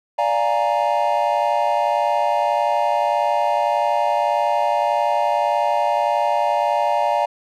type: chord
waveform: triangle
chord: Bb dominant seventh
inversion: first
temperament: equal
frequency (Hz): 587.3 / 698.5 / 830.6 / 932.3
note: D5 / F5 / Ab5 / Bb5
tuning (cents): 0 / 0 / 0 / 0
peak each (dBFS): -20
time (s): 0.18-7.26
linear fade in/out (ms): 10
effects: none